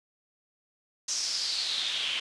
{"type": "noise with band-pass filter sweep", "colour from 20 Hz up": "pink", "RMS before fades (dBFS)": -31, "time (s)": [1.08, 2.2], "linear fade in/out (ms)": 5, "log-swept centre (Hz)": [6000, 2900], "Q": 5.3, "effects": ["resampled to 22050 Hz"]}